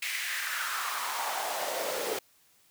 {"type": "noise with high-pass filter sweep", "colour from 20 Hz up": "pink", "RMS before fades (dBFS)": -33, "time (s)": [0.02, 2.19], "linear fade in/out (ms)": 5, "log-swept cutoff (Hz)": [2300, 420], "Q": 3.5, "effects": ["white hiss -64 dBFS RMS until 2.7 s"]}